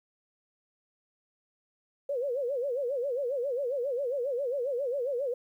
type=tone with vibrato; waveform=sine; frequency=522 Hz; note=C5; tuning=4 cents flat; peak=-28 dBFS; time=2.09-5.34 s; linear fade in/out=5 ms; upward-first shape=sine; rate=7.4 Hz; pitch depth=180 cents each way; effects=11-bit